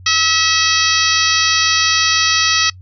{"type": "harmonic tone", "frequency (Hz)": 646, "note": "E5", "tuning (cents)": -35, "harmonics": [2, 3, 4, 5, 6, 7, 8, 9], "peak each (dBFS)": [-20, -20, -20, -20, -20, -20, -20, -20], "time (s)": [0.06, 2.7], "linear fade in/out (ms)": 5, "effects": ["noise-tail reverb RT60 0.1 s tail -25 dB re dry", "added 92 Hz sine -35 dBFS peak until 2.81 s"]}